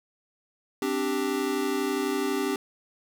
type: chord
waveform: square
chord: C suspended second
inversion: none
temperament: equal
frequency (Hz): 261.6 / 293.7 / 392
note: C4 / D4 / G4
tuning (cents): 0 / 0 / 0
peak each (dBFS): -32 / -31 / -29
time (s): 0.82-2.56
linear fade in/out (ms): 2
effects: none